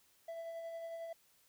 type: tone with tremolo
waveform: triangle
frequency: 664 Hz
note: E5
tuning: 12 cents sharp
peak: -39 dBFS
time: 0.28-1.13 s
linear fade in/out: 5 ms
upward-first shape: sine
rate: 11 Hz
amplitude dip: 30%
effects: white hiss -70 dBFS RMS until 1.48 s

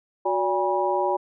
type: tone cluster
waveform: sine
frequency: 367.5 / 576 / 813 / 967 Hz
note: F#4 / D5 / G#5 / B5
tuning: -12 / -34 / -37 / -37 cents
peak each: -26 dBFS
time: 0.25-1.17 s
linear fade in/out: 10 ms
effects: none

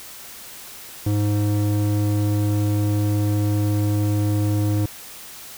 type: tone with band-pass filter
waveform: square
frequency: 103.83 Hz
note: G#2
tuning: in tune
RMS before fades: -20 dBFS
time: 1.06-4.86 s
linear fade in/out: 5 ms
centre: 210 Hz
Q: 1.4
effects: white hiss -39 dBFS RMS until 5.57 s

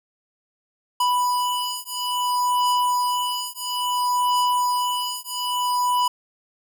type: beating tone pair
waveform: square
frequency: 987.8 / 988.39 Hz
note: B5 / B5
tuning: 0 / +1 cents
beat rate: 0.59 Hz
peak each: -24 dBFS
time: 1-6.08 s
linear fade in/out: 5 ms
effects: none

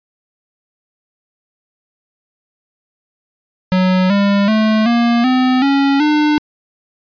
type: tone with pitch steps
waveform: square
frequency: 185 / 200.6 / 217.5 / 235.8 / 255.7 / 277.2 / 300.5 Hz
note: F#3 / G3 / A3 / A#3 / C4 / C#4 / D4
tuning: 0 / +40 / -20 / +20 / -40 / 0 / +40 cents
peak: -11 dBFS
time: 3.72-6.38 s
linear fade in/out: 0 ms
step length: 380 ms
effects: resampled to 11025 Hz

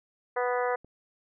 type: harmonic tone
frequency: 246.9 Hz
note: B3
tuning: in tune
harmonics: 2 / 3 / 4 / 5 / 6 / 7 / 8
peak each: -28 / -32 / -34 / -36 / -38 / -39 / -40 dBFS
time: 0.36-0.76 s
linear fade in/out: 10 ms
type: click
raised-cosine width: 2 ms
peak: -37 dBFS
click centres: 0.846 s
effects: none

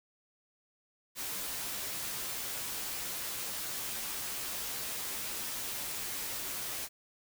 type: noise with comb filter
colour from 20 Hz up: white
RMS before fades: -38 dBFS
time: 1.15-6.89 s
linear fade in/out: 50 ms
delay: 12 ms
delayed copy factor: -0.55
effects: none

